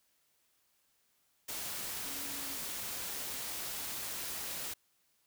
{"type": "tone in noise", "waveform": "sine", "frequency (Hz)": 278.7, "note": "C#4", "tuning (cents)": 9, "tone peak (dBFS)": -51, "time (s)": [2.05, 2.57], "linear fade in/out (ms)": 10, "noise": "white", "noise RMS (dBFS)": -40, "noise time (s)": [1.48, 4.74], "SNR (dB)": -14, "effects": ["white hiss -74 dBFS RMS until 5.26 s"]}